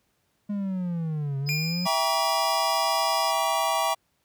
triangle linear two-way sweep, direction down then up, 207.7 to 135.2 to 183.1 Hz, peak -24 dBFS, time 0.49-1.87 s, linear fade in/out 10 ms, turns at 1.38 s
triangle tone, 5030 Hz, D#8, 18 cents sharp, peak -30 dBFS, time 1.46-3.32 s, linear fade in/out 20 ms
square tone with exponential decay, 2399 Hz, D7, 36 cents sharp, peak -26 dBFS, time 1.49-2.37 s, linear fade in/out 0 ms, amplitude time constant 190 ms
square chord, E diminished seventh, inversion none, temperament just, 659.3 / 791.1 / 949.3 / 1139.2 Hz, E5 / G5 / Bb5 / Db6, 0 / +16 / +31 / +47 cents, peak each -29 dBFS, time 1.85-3.95 s, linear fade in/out 20 ms
effects pink hiss -71 dBFS RMS until 4.24 s + high-pass 60 Hz 12 dB/octave

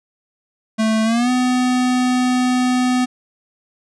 square tone with pitch glide, 220 to 251.3 Hz, A3 to B3, 0 to +30 cents, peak -15 dBFS, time 0.78-3.06 s, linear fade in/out 20 ms, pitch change +230 cents, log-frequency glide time 1.04-1.3 s, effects resampled to 22050 Hz

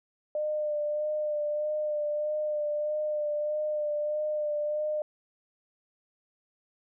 sine tone with vibrato, 601 Hz, D5, 40 cents sharp, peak -27 dBFS, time 0.35-5.02 s, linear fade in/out 2 ms, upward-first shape sine, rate 1.6 Hz, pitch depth 21 cents each way, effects none

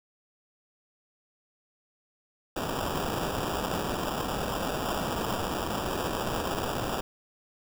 blue noise with sample-and-hold, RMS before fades -31 dBFS, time 2.56-7.01 s, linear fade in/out 5 ms, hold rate 2100 Hz, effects none

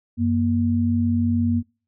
sine tone pair together, 93.96 / 236.6 Hz, F#2 / A#3, +27 / +26 cents, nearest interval octave + major third, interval 1599 cents, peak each -22 / -19 dBFS, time 0.17-1.63 s, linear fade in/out 50 ms, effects noise-tail reverb RT60 0.4 s tail -26 dB re dry

